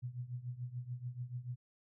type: tone with tremolo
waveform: sine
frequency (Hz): 123.47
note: B2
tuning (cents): 0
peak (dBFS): -36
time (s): 0.02-1.56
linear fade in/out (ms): 20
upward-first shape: triangle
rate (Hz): 6.9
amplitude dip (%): 90
effects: none